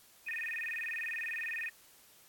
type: tone with vibrato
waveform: sine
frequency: 2139 Hz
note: C7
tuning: 38 cents sharp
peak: -35 dBFS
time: 0.26-1.7 s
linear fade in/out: 20 ms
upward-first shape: square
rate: 20 Hz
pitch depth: 270 cents each way
effects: white hiss -61 dBFS RMS until 2.28 s + AAC 64 kbps